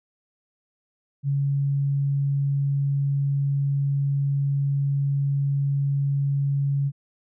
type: tone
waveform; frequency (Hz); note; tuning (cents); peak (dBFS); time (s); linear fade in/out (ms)
sine; 140; C#3; +18; -20; 1.23-6.92; 50
effects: none